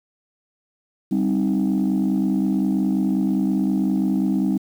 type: chord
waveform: sine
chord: C minor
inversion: second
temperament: equal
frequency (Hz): 196 / 261.6 / 311.1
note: G3 / C4 / Eb4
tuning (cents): 0 / 0 / 0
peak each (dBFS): -19 / -21 / -22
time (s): 1.11-4.58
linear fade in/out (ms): 10
effects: tanh soft clip ceiling -13 dBFS + 8-bit